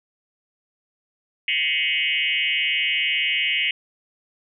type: tone with frequency modulation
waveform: sine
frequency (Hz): 2531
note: D#7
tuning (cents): +29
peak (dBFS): -19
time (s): 1.48-3.71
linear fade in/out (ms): 2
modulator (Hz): 149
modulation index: 3.5
effects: none